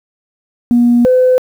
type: tone pair in turn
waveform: sine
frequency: 240 / 508.5 Hz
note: B3 / C5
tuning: -49 / -50 cents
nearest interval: octave + minor second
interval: 1299 cents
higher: second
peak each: -5 dBFS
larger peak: neither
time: 0.71-1.05 / 1.05-1.38 s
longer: first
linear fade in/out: 0 ms
effects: tanh soft clip ceiling -2 dBFS + 7-bit